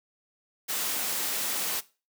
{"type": "noise", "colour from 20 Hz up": "white", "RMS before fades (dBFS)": -30, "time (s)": [0.68, 1.81], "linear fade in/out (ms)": 20, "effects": ["noise-tail reverb RT60 0.3 s tail -18 dB re dry", "high-pass 200 Hz 12 dB/octave"]}